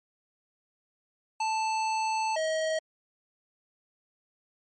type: tone pair in turn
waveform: square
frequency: 880 / 634.7 Hz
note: A5 / D#5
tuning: 0 / +34 cents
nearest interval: tritone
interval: 566 cents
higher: first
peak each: -27 dBFS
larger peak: neither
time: 1.4-2.36 / 2.36-2.79 s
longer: first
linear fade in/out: 5 ms
effects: MP3 32 kbps